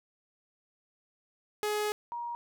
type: tone pair in turn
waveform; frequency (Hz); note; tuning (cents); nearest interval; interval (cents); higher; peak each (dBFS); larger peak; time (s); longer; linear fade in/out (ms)
sawtooth / sine; 420.5 / 947.8; G#4 / A#5; +22 / +28; octave + major second; 1406; second; -25 / -34; first; 1.63-1.92 / 2.12-2.35; first; 0
effects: none